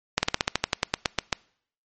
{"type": "slowing click train", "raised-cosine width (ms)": 0.2, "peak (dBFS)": -3, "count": 14, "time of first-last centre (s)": [0.18, 1.328], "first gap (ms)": 50, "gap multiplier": 1.09, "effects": ["noise-tail reverb RT60 0.6 s tail -25 dB re dry", "MP3 32 kbps"]}